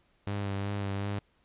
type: tone with vibrato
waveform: sawtooth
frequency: 100 Hz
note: G2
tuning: 35 cents sharp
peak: -27 dBFS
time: 0.27-1.19 s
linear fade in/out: 0 ms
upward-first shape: sine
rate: 2.7 Hz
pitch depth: 28 cents each way
effects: pink hiss -69 dBFS RMS until 1.44 s + resampled to 8000 Hz